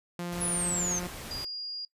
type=tone with pitch glide; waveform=sawtooth; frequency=174.61 to 177.46 Hz; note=F3 to F3; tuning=0 to +28 cents; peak=-29 dBFS; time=0.19-1.07 s; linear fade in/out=2 ms; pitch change=+28 cents; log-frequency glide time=0.45-0.93 s
type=noise; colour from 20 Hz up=pink; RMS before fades=-41 dBFS; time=0.32-1.45 s; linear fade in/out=5 ms
type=exponential sweep; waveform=sine; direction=down; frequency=10548 to 6130 Hz; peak=-28 dBFS; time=0.4-1 s; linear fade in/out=20 ms
type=tone; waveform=sine; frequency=4838 Hz; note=D#8; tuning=49 cents flat; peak=-34 dBFS; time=1.31-1.85 s; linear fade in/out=2 ms
effects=noise-tail reverb RT60 0.1 s tail -22 dB re dry + resampled to 32000 Hz